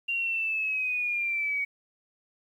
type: linear sweep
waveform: sine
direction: down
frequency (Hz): 2777 to 2243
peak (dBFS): -26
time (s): 0.08-1.65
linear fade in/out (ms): 10
effects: 10-bit